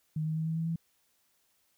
sine tone with pitch steps, 155.56 / 157.46 / 159.38 / 161.33 / 163.29 / 165.29 Hz, D#3 / D#3 / D#3 / E3 / E3 / E3, 0 / +21 / +42 / -37 / -16 / +5 cents, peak -29 dBFS, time 0.16-0.76 s, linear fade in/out 5 ms, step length 100 ms, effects white hiss -72 dBFS RMS until 1.77 s

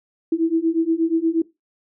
sine beating tone pair, 323.2 / 331.6 Hz, E4 / E4, -34 / +10 cents, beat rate 8.4 Hz, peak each -20 / -19 dBFS, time 0.32-1.42 s, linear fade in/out 5 ms, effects noise-tail reverb RT60 0.2 s tail -18 dB re dry

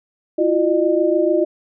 sine tone cluster, 332.8 / 359.6 / 607 Hz, E4 / F#4 / D#5, +17 / -49 / -43 cents, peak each -18 dBFS, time 0.38-1.45 s, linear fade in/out 10 ms, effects none

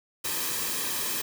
white noise with comb filter, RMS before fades -30 dBFS, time 0.24-1.22 s, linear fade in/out 10 ms, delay 1.4 ms, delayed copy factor -0.55, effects none

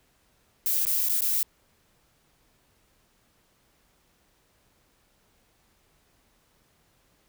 violet noise with dropouts, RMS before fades -25 dBFS, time 0.66-1.43 s, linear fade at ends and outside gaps 1 ms, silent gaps 0.852-0.868 / 1.087-1.095 / 1.208-1.219 s, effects pink hiss -66 dBFS RMS until 7.28 s

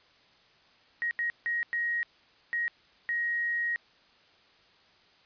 sine tone bursts at uneven times, 1886 Hz, A#6, 20 cents sharp, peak -27 dBFS, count 6, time 1.02-1.11 / 1.19-1.3 / 1.46-1.63 / 1.73-2.03 / 2.53-2.68 / 3.09-3.76 s, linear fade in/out 0 ms, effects white hiss -61 dBFS RMS until 5.25 s + resampled to 11025 Hz

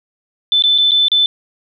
sine tone with dropouts, 3520 Hz, A7, in tune, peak -9 dBFS, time 0.52-1.26 s, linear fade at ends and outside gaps 1 ms, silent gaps 0.623-0.638 / 0.779-0.784 / 0.91-0.917 / 1.083-1.117 s, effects none

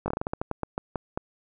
slowing click train, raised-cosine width 1 ms, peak -14 dBFS, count 14, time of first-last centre 0.06-1.175 s, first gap 20 ms, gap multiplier 1.22, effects none

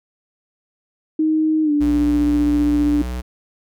sine tone with pitch glide, 312.8 to 293.5 Hz, D#4 to D4, +9 to -1 cents, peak -14 dBFS, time 1.19-3.02 s, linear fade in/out 5 ms, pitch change -110 cents, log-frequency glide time 1.63-1.72 s
square tone, 61.74 Hz, B1, in tune, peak -24 dBFS, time 1.8-3.22 s, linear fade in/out 20 ms
effects none

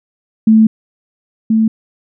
sine tone pair in turn, 220 / 221.2 Hz, A3 / A3, 0 / +9 cents, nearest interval unison, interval 9 cents, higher second, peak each -4 / -8 dBFS, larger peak first, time 0.47-0.67 / 1.5-1.68 s, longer first, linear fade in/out 5 ms, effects none

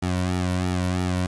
sawtooth tone with flanger, 90.9 Hz, F#2, 30 cents flat, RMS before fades -24 dBFS, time 0.02-1.27 s, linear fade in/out 10 ms, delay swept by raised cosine 1.9 to 2.44 ms, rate 3 Hz, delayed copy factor -1, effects resampled to 22050 Hz + 8-bit

